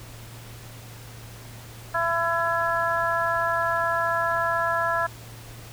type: harmonic tone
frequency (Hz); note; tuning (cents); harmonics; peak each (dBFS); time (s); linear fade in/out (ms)
335.8; E4; +32; 2 / 3 / 4 / 5; -27 / -27 / -27 / -27; 1.94-5.07; 10
effects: added 115 Hz sine -42 dBFS peak until 5.72 s + pink hiss -45 dBFS RMS until 5.72 s